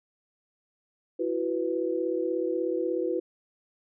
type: chord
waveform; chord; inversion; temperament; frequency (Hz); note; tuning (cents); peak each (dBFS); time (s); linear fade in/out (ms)
sine; E suspended second; none; equal with one note detuned; 333.5 / 370 / 493.9; E4 / F#4 / B4; +20 / 0 / 0; -30; 1.19-3.2; 10
effects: none